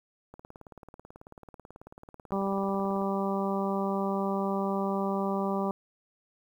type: click train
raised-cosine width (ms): 1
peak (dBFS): -32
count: 50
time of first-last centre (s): 0.34-3.018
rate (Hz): 18.3
type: harmonic tone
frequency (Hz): 196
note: G3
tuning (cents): 0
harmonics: 1 / 2 / 3 / 4 / 5 / 6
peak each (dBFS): -30 / -33 / -35 / -36 / -37 / -38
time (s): 2.32-5.71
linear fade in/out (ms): 0
effects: 10-bit